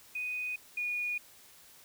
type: tone pair in turn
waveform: sine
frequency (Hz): 2489 / 2450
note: D#7 / D#7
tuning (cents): 0 / -27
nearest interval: unison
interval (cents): 27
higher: first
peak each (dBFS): -33 / -31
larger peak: second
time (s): 0.15-0.56 / 0.77-1.18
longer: neither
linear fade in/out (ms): 5
effects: white hiss -57 dBFS RMS until 1.84 s